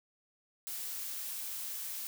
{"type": "noise", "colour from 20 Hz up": "blue", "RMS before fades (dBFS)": -40, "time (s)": [0.67, 2.07], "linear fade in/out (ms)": 0, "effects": []}